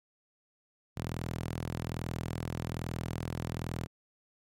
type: tone with high-pass filter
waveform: sawtooth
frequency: 41.2 Hz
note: E1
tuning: in tune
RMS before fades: -37 dBFS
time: 0.96-3.87 s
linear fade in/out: 20 ms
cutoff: 110 Hz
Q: 1.5
effects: AAC 64 kbps